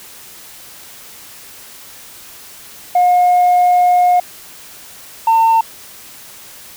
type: tone pair in turn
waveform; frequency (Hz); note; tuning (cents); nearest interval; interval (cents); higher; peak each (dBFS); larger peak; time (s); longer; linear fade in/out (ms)
sine; 717 / 903.4; F5 / A5; +45 / +45; major third; 400; second; -6; neither; 2.95-4.2 / 5.27-5.61; first; 5
effects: tanh soft clip ceiling -6 dBFS + white hiss -37 dBFS RMS until 6.76 s